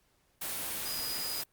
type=tone in noise; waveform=sine; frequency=4942 Hz; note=D#8; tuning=13 cents flat; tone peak=-37 dBFS; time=0.85-1.42 s; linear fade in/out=10 ms; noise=white; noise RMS=-36 dBFS; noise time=0.41-1.44 s; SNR=-4 dB; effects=pink hiss -71 dBFS RMS until 1.52 s + Opus 48 kbps